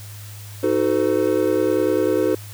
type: chord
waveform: triangle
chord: D# diminished seventh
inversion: none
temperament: equal with one note detuned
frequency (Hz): 311.1 / 370 / 440 / 510.1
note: D#4 / F#4 / A4 / C5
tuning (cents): 0 / 0 / 0 / -44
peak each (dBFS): -20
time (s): 0.63-2.35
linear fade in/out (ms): 5
effects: added 103 Hz sine -35 dBFS peak until 2.53 s + white hiss -42 dBFS RMS until 2.53 s